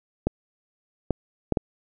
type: clicks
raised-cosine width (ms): 2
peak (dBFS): -8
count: 4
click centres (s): 0.27 / 1.107 / 1.523 / 1.572
effects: none